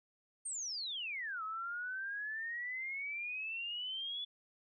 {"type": "exponential two-way sweep", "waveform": "sine", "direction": "down then up", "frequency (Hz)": [8930, 1272, 3454], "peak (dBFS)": -38, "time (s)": [0.45, 4.25], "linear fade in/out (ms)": 10, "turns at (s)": 1.43, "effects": []}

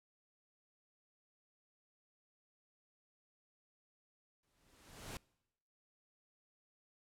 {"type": "noise with exponential growth", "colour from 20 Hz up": "pink", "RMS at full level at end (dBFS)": -44, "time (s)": [4.43, 5.17], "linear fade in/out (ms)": 2, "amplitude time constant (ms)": 160, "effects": ["noise-tail reverb RT60 0.9 s tail -25 dB re dry", "low-pass 12000 Hz 12 dB/octave"]}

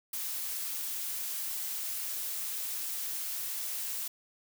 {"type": "noise", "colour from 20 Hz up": "blue", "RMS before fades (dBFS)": -36, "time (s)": [0.13, 4.08], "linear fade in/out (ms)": 5, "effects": []}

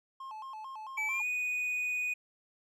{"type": "tone with vibrato", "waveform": "triangle", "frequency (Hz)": 961, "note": "B5", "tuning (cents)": -48, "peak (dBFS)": -39, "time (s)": [0.2, 1.22], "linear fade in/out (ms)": 5, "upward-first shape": "square", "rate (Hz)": 4.5, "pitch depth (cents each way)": 180}
{"type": "tone with pitch glide", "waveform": "triangle", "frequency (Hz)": [2300, 2479], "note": ["D7", "D#7"], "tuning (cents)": [-37, -7], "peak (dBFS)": -29, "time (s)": [0.97, 2.14], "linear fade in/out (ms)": 10, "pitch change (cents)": 130, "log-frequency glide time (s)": [1.07, 1.26]}
{"effects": []}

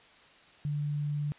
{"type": "tone", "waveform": "sine", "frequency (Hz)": 146.83, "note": "D3", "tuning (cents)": 0, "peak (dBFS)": -29, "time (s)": [0.65, 1.32], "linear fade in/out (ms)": 0, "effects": ["white hiss -57 dBFS RMS until 1.38 s", "resampled to 8000 Hz"]}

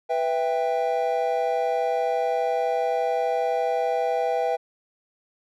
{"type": "chord", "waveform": "triangle", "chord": "E minor", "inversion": "second", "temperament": "just", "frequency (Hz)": [494.4, 659.3, 791.1], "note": ["B4", "E5", "G5"], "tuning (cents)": [2, 0, 16], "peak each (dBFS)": -24, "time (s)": [0.09, 4.57], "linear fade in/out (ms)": 20, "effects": []}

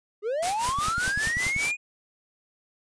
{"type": "linear sweep", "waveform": "triangle", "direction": "up", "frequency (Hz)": [393.1, 2485], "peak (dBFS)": -23, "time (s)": [0.22, 1.77], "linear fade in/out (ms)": 50}
{"type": "noise with tremolo", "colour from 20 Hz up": "white", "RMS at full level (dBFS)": -29, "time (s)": [0.42, 1.72], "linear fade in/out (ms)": 10, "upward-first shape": "sine", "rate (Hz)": 5.1, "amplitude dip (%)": 85}
{"type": "click train", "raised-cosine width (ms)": 5, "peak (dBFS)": -22, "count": 10, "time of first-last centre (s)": [0.69, 1.564], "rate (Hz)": 10.3}
{"effects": ["resampled to 22050 Hz"]}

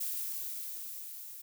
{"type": "noise with level ramp", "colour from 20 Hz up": "violet", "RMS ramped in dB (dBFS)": [-35, -47], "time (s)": [0, 1.42], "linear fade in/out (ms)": 10, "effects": []}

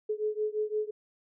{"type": "beating tone pair", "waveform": "sine", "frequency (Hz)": [424.2, 430], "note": ["G#4", "A4"], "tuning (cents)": [37, -40], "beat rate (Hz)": 5.8, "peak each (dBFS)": [-31, -32], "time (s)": [0.09, 0.91], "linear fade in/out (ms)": 10, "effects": []}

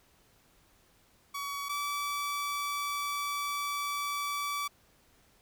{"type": "tone pair in turn", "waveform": "sawtooth", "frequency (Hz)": [1131, 1152.8], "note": ["C#6", "D6"], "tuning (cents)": [34, -33], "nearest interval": "unison", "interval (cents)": 33, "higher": "second", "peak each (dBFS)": [-31, -28], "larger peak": "second", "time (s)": [[1.34, 1.69], [1.69, 4.68]], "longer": "second", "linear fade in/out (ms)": 10, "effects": ["pink hiss -65 dBFS RMS until 5.41 s"]}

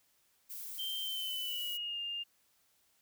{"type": "noise", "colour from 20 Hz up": "violet", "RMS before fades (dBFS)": -44, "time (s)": [0.49, 1.78], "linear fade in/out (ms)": 20}
{"type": "tone with pitch glide", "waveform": "sine", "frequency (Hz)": [3136, 2810], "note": ["G7", "F7"], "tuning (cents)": [0, 10], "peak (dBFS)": -36, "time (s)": [0.78, 2.24], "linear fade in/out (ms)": 20, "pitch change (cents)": -190, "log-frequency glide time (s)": [1, 2]}
{"effects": ["white hiss -72 dBFS RMS until 3.01 s"]}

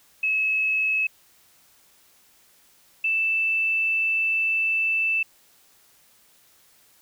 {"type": "tone pair in turn", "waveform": "sine", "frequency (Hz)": [2582, 2647], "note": ["E7", "E7"], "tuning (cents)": [-37, 7], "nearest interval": "unison", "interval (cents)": 44, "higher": "second", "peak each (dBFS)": -20, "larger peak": "neither", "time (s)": [[0.23, 1.07], [3.04, 5.23]], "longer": "second", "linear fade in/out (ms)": 5, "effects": ["white hiss -58 dBFS RMS until 7.01 s"]}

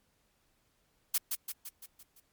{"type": "noise with echo", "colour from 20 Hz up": "blue", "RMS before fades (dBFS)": -28, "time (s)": [1.14, 1.18], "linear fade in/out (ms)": 5, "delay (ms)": 170, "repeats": 6, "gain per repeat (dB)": -5, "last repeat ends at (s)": 2.2, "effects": ["pink hiss -73 dBFS RMS until 2.32 s", "MP3 96 kbps"]}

